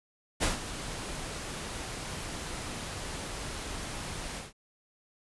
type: noise with ADSR envelope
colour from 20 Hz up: pink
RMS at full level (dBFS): -26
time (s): 0.4-4.53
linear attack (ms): 27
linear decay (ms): 140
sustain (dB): -12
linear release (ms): 160
effects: resampled to 24000 Hz